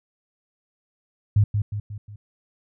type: tone with echo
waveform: sine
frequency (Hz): 103.83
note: G#2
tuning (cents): 0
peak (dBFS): -13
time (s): 1.36-1.44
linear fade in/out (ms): 5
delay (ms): 180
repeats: 4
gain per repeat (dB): -6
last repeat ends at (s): 2.16
effects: none